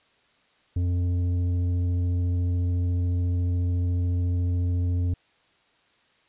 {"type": "tone with tanh clipping", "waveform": "sine", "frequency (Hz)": 88.6, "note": "F2", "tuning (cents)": 25, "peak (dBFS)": -23, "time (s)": [0.76, 5.14], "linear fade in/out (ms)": 5, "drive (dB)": 8, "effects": ["white hiss -63 dBFS RMS until 6.28 s", "resampled to 8000 Hz"]}